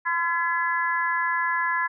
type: harmonic tone with a mistuned harmonic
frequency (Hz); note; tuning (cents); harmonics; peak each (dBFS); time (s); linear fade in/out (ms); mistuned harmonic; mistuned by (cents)
339.8; F4; -47; 3 / 4 / 5 / 6; -25 / -34 / -25 / -33; 0.05-1.88; 20; 6; -22
effects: none